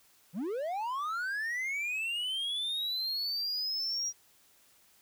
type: linear sweep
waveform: triangle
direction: up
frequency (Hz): 149.2 to 5750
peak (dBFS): -30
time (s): 0.33-4.13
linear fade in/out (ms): 50
effects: white hiss -64 dBFS RMS until 5.01 s